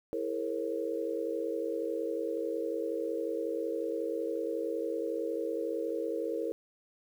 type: chord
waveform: sine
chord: A# half-diminished seventh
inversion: second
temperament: equal with one note detuned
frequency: 329.6 / 415.3 / 466.2 / 540.8 Hz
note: E4 / G#4 / A#4 / C#5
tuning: 0 / 0 / 0 / -43 cents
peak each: -37 / -39 / -34 / -38 dBFS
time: 0.13-6.52 s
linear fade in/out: 0 ms
effects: 10-bit